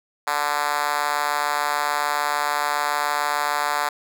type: tone with high-pass filter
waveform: 5% pulse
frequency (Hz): 146.83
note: D3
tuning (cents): 0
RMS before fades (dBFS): -23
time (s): 0.27-3.89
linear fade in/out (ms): 5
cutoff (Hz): 840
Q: 1.7
effects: none